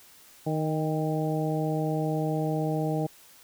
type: harmonic tone with a mistuned harmonic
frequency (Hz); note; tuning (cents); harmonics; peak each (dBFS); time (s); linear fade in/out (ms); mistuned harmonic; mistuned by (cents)
155.56; D#3; 0; 1 / 2 / 3 / 4 / 5; -28 / -31 / -33 / -34 / -35; 0.46-3.07; 10; 5; +29
effects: white hiss -54 dBFS RMS until 3.43 s